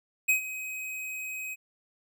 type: tone with ADSR envelope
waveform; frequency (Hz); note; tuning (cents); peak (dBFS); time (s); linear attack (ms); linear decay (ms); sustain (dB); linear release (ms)
square; 2527; D#7; +26; -20; 0.28-1.56; 14; 110; -15; 31
effects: none